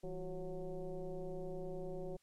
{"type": "tone with frequency modulation", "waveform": "sine", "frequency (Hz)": 193.9, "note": "G3", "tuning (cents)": -19, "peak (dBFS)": -40, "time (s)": [0.03, 2.17], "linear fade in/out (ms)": 10, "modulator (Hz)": 179, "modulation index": 2.2, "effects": ["white hiss -75 dBFS RMS until 2.22 s", "low-pass 10000 Hz 12 dB/octave"]}